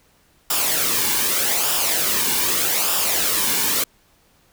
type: noise with flanger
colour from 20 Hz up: white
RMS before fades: -20 dBFS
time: 0.5-3.84 s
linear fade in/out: 5 ms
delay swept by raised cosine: 0.47 to 1.57 ms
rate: 0.82 Hz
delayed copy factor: -0.55
effects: pink hiss -58 dBFS RMS until 4.52 s